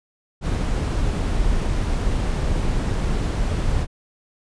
brown noise, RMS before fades -21 dBFS, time 0.41-3.87 s, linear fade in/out 50 ms, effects resampled to 22050 Hz

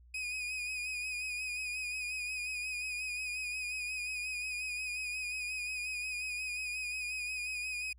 40% pulse tone with vibrato, 2489 Hz, D#7, in tune, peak -35 dBFS, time 0.14-7.93 s, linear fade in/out 5 ms, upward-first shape sine, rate 5.6 Hz, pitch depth 41 cents each way, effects added 60 Hz sine -56 dBFS peak until 7.98 s + low-pass 12000 Hz 12 dB/octave

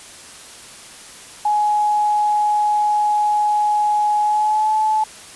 sine tone with pitch glide, 839 to 864.1 Hz, G#5 to A5, +17 to -32 cents, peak -14 dBFS, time 1.45-5.04 s, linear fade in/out 5 ms, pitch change +51 cents, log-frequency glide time 4.21-4.74 s, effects white hiss -39 dBFS RMS until 5.35 s + resampled to 24000 Hz

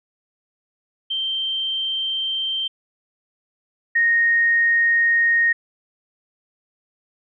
sine tone pair in turn, 3136 / 1859.8 Hz, G7 / A#6, 0 / -5 cents, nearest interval major sixth, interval 905 cents, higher first, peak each -21 / -14 dBFS, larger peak second, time 1.1-2.68 / 3.95-5.53 s, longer neither, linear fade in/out 10 ms, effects none

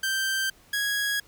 sawtooth tone pair in turn, 1565 / 1658.1 Hz, G6 / G#6, -3 / -3 cents, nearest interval minor second, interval 100 cents, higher second, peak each -21 dBFS, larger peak neither, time 0.03-0.5 / 0.73-1.2 s, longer neither, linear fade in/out 5 ms, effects pink hiss -57 dBFS RMS until 1.27 s

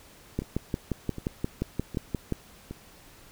two click trains, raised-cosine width 3 ms, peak -14 / -23 dBFS, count 12 / 4, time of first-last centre 0.39-2.323 / 0.42-2.71 s, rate 5.69 / 1.31 Hz, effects pink hiss -53 dBFS RMS until 3.31 s

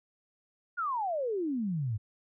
sine exponential sweep, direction down, 1470 to 99.7 Hz, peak -29 dBFS, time 0.77-1.98 s, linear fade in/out 20 ms, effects none

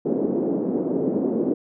white band-pass noise, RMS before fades -23 dBFS, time 0.05-1.54 s, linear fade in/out 10 ms, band 210 to 410 Hz, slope 24 dB/octave, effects none

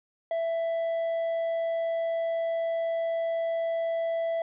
triangle tone, 663 Hz, E5, 10 cents sharp, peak -24 dBFS, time 0.31-4.42 s, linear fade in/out 2 ms, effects resampled to 8000 Hz + 11-bit

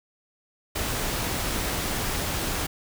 pink noise, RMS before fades -28 dBFS, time 0.75-2.67 s, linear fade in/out 10 ms, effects none

